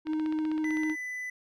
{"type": "tone with vibrato", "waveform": "triangle", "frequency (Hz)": 311.1, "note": "D#4", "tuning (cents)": 0, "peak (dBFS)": -25, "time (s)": [0.05, 0.96], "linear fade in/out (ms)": 50, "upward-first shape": "sine", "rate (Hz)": 15, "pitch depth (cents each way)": 11}
{"type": "click train", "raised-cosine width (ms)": 0.3, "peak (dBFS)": -27, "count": 14, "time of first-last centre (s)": [0.07, 0.898], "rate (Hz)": 15.7}
{"type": "tone", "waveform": "triangle", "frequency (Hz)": 1998, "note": "B6", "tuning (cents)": 20, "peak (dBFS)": -32, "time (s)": [0.64, 1.3], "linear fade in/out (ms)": 5}
{"effects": []}